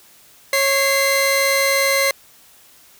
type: tone pair together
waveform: sawtooth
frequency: 549 / 2073 Hz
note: C#5 / C7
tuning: -17 / -17 cents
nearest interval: octave + major seventh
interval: 2300 cents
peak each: -14 dBFS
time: 0.53-2.11 s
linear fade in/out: 2 ms
effects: white hiss -49 dBFS RMS until 2.99 s